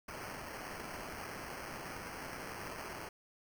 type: noise with sample-and-hold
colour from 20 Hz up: white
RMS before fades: -45 dBFS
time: 0.08-3.09 s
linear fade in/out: 5 ms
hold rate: 3675 Hz
effects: none